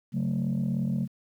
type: chord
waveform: sine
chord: F# minor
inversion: second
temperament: just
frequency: 138.75 / 185 / 222 Hz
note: C#3 / F#3 / A3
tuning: +2 / 0 / +16 cents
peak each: -28 dBFS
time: 0.12-1.08 s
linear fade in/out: 50 ms
effects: tanh soft clip ceiling -21 dBFS + 10-bit